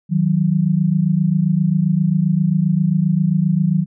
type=tone pair together; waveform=sine; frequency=157.76 / 185.3 Hz; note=D#3 / F#3; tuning=+24 / +3 cents; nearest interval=minor third; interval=279 cents; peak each=-16 dBFS; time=0.09-3.86 s; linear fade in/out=50 ms; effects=none